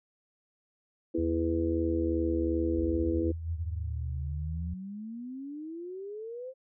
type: harmonic tone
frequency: 82.7 Hz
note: E2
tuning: 6 cents sharp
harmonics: 3 / 4 / 5 / 6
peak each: -38 / -28 / -38 / -35 dBFS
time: 1.14-3.32 s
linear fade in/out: 10 ms
type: tone with vibrato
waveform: sine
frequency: 79 Hz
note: D#2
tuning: 27 cents sharp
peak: -32 dBFS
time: 1.18-4.74 s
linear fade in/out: 5 ms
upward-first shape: triangle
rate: 0.59 Hz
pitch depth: 89 cents each way
type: exponential sweep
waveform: sine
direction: up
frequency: 55 to 531 Hz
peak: -37 dBFS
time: 2.73-6.54 s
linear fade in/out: 50 ms
effects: none